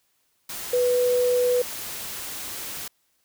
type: tone in noise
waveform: sine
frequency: 493.9 Hz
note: B4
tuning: in tune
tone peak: -18 dBFS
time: 0.73-1.62 s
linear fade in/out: 5 ms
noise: white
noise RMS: -34 dBFS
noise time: 0.49-2.88 s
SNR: +13 dB
effects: white hiss -69 dBFS RMS until 3.24 s